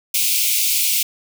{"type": "high-pass noise", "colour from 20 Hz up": "white", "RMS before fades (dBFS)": -18, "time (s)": [0.14, 1.03], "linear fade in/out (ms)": 5, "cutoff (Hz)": 2200, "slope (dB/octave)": 96, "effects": []}